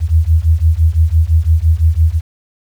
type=beating tone pair; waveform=sine; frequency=77.78 / 83.68 Hz; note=D#2 / E2; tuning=0 / +27 cents; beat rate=5.9 Hz; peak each=-11 / -11 dBFS; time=0-2.21 s; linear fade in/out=50 ms; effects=7-bit